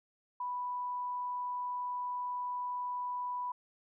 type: tone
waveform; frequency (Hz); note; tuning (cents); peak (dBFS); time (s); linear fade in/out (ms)
sine; 987.8; B5; 0; -34; 0.4-3.52; 5
effects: none